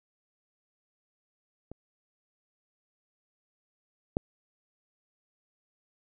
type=clicks; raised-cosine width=2 ms; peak=-28 / -13 dBFS; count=2; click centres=1.716 / 4.169 s; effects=none